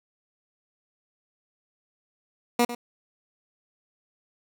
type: tone with echo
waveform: 15% pulse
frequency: 240 Hz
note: B3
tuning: 49 cents flat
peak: -12 dBFS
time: 2.59-2.65 s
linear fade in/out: 5 ms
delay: 100 ms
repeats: 1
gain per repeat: -13 dB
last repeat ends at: 2.75 s
effects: none